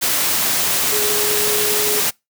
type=tone in noise; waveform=sine; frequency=420 Hz; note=G#4; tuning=19 cents sharp; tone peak=-22 dBFS; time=0.91-2.01 s; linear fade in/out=20 ms; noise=white; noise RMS=-18 dBFS; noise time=0.01-2.11 s; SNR=-7 dB; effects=noise-tail reverb RT60 0.2 s tail -25 dB re dry + high-pass 100 Hz 12 dB/octave